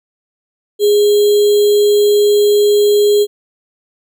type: tone with sample-and-hold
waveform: sine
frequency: 413.7 Hz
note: G#4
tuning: 7 cents flat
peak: -7 dBFS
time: 0.79-3.27 s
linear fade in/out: 50 ms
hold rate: 3675 Hz
effects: none